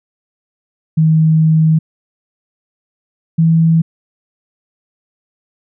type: tone pair in turn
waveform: sine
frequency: 158.6 / 163.34 Hz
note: D#3 / E3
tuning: +33 / -16 cents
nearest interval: minor second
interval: 51 cents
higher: second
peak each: -7 dBFS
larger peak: neither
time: 0.97-1.79 / 3.38-3.82 s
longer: first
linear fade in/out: 10 ms
effects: none